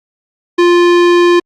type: tone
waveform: square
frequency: 349.2 Hz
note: F4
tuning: in tune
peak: -6 dBFS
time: 0.58-1.4 s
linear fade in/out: 10 ms
effects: low-pass 4000 Hz 12 dB/octave + Opus 48 kbps